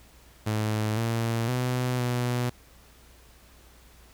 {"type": "tone with pitch steps", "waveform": "sawtooth", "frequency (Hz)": [108, 115.1, 125.4, 122.8], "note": ["A2", "A#2", "B2", "B2"], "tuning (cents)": [-32, -22, 27, -9], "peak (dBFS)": -21, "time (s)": [0.46, 2.5], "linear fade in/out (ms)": 10, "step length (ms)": 510, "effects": ["added 60 Hz sine -55 dBFS peak until 4.13 s", "pink hiss -56 dBFS RMS until 4.13 s"]}